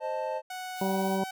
triangle chord, A diminished, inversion first, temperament equal with one note detuned, 523.3 / 619.7 / 880 Hz, C5 / Eb5 / A5, 0 / -7 / 0 cents, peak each -32 dBFS, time 0-0.42 s, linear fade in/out 50 ms
sawtooth tone with pitch glide, 740 to 758.6 Hz, F#5 to F#5, 0 to +43 cents, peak -32 dBFS, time 0.5-1.31 s, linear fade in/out 5 ms, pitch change +43 cents, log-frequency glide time 0.78-1.15 s
blue noise, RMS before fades -45 dBFS, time 0.75-1.2 s, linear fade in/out 50 ms
harmonic tone, 192.4 Hz, G3, 32 cents flat, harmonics 1 / 2 / 3 / 4 / 5, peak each -29 / -32 / -34 / -35 / -36 dBFS, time 0.81-1.24 s, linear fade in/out 5 ms
effects none

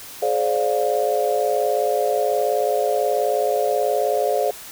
sine chord, D half-diminished seventh, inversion second, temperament just, 422.9 / 528.6 / 587.3 / 704.8 Hz, Ab4 / C5 / D5 / F5, +31 / +18 / 0 / +16 cents, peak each -23 dBFS, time 0.22-4.51 s, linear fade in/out 5 ms, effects white hiss -38 dBFS RMS until 4.71 s

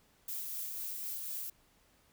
violet noise with tremolo, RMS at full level -39 dBFS, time 0.28-1.5 s, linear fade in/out 5 ms, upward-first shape sine, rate 4 Hz, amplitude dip 25%, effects pink hiss -68 dBFS RMS until 2.12 s

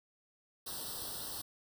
white noise with comb filter, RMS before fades -42 dBFS, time 0.66-1.42 s, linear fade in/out 10 ms, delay 0.22 ms, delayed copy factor +1, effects none

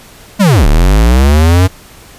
square linear two-way sweep, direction down then up, 217 to 34.63 to 94.8 Hz, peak -5 dBFS, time 0.39-1.68 s, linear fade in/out 20 ms, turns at 0.67 s, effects pink hiss -37 dBFS RMS until 2.18 s + resampled to 32000 Hz

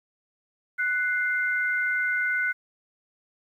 sine tone pair together, 1484 / 2093 Hz, F#6 / C7, +5 / 0 cents, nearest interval tritone, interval 595 cents, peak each -24 / -28 dBFS, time 0.78-2.53 s, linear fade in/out 20 ms, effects 10-bit

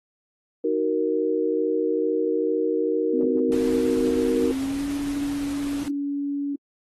sine chord, D# minor, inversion none, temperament just, 311.1 / 373.4 / 466.7 Hz, D#4 / F#4 / A#4, 0 / +16 / +2 cents, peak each -26 / -26 / -23 dBFS, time 0.64-4.52 s, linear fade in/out 5 ms
sine tone with pitch glide, 257.3 to 283.8 Hz, C4 to C#4, -29 to +41 cents, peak -24 dBFS, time 3.13-6.56 s, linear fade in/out 10 ms, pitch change +170 cents, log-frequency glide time 4.41-4.85 s
pink noise, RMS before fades -39 dBFS, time 3.52-5.88 s, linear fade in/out 0 ms
effects AAC 32 kbps

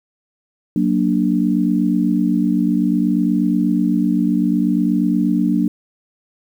sine chord, Gb augmented, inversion none, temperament equal, 185 / 233.1 / 293.7 Hz, Gb3 / Bb3 / D4, 0 / 0 / 0 cents, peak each -18 dBFS, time 0.76-5.68 s, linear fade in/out 2 ms, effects 8-bit

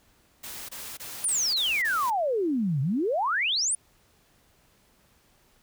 white noise bursts, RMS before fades -39 dBFS, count 6, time 0.43-2.105 s, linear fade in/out 10 ms, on 260 ms, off 23 ms
sine exponential two-way sweep, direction down then up, 10000 to 128 to 9840 Hz, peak -23 dBFS, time 1.24-3.75 s, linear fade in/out 2 ms, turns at 2.81 s
effects pink hiss -63 dBFS RMS until 5.62 s

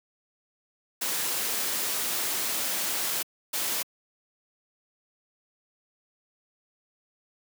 white noise bursts at uneven times, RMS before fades -29 dBFS, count 2, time 1.01-3.23 / 3.53-3.83 s, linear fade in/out 10 ms, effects high-pass 200 Hz 12 dB/octave

